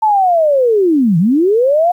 sine linear two-way sweep, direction down then up, 888 to 155.56 to 726 Hz, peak -8 dBFS, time 0.02-1.92 s, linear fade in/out 10 ms, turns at 1.18 s, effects 8-bit

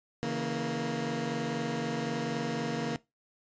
20% pulse chord, A# diminished, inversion first, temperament equal with one note detuned, 138.59 / 162.45 / 233.1 Hz, C#3 / E3 / A#3, 0 / -25 / 0 cents, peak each -32 / -32 / -28 dBFS, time 0.23-2.96 s, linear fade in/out 0 ms, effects noise-tail reverb RT60 0.2 s tail -19 dB re dry + resampled to 16000 Hz

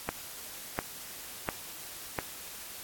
click train, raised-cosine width 0.5 ms, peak -14 dBFS, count 4, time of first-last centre 0.09-2.188 s, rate 1.43 Hz, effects white hiss -44 dBFS RMS until 2.83 s + AAC 64 kbps

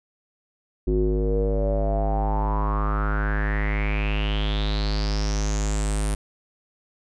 square tone with low-pass filter sweep, 51.91 Hz, G#1, in tune, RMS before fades -23 dBFS, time 0.87-6.15 s, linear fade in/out 5 ms, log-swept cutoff 340 to 9700 Hz, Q 7.7, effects none

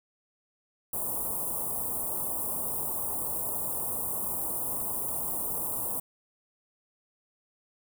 white band-stop noise, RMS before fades -32 dBFS, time 0.93-6 s, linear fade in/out 5 ms, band 1100 to 8800 Hz, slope 48 dB/octave, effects none

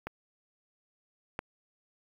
clicks, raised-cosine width 0.5 ms, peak -21 / -18 dBFS, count 2, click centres 0.07 / 1.391 s, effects 8-bit

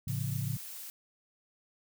sine chord, A augmented, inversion none, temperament just, 110 / 137.5 / 171.88 Hz, A2 / C#3 / E#3, 0 / -14 / -27 cents, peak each -35 / -34 / -40 dBFS, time 0.07-0.57 s, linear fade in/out 5 ms
blue noise, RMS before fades -44 dBFS, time 0.08-0.9 s, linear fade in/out 0 ms
effects none

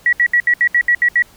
sine tone bursts, 1929 Hz, B6, 41 cents flat, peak -9 dBFS, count 9, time 0.06-1.223 s, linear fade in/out 2 ms, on 67 ms, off 70 ms, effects pink hiss -47 dBFS RMS until 1.36 s

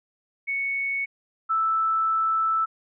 sine tone pair in turn, 2217 / 1318.2 Hz, C#7 / E6, 0 / 0 cents, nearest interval major sixth, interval 900 cents, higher first, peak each -24 / -20 dBFS, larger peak second, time 0.47-1.06 / 1.49-2.66 s, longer second, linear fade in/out 20 ms, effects none

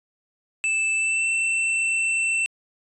square tone with pitch glide, 2637 to 2683 Hz, E7 to E7, 0 to +30 cents, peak -21 dBFS, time 0.64-2.46 s, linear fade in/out 0 ms, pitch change +30 cents, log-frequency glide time 0.95-1.28 s, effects resampled to 24000 Hz

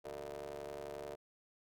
25% pulse ring-modulated tone, 71.3 Hz, C#2, 49 cents sharp, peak -37 dBFS, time 0.04-1.16 s, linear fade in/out 20 ms, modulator 523 Hz, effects none

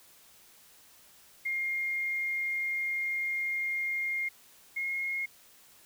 sine tone pair in turn, 2126 / 2151 Hz, C7 / C7, +27 / +47 cents, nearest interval unison, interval 20 cents, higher second, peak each -29 / -30 dBFS, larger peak first, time 1.45-4.29 / 4.76-5.26 s, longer first, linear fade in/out 10 ms, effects white hiss -58 dBFS RMS until 5.85 s

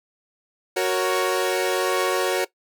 sawtooth chord, F# major, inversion none, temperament equal, 370 / 466.2 / 554.4 Hz, F#4 / A#4 / C#5, 0 / 0 / 0 cents, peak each -19 / -22 / -21 dBFS, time 0.76-2.45 s, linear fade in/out 10 ms, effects noise-tail reverb RT60 0.1 s tail -18 dB re dry

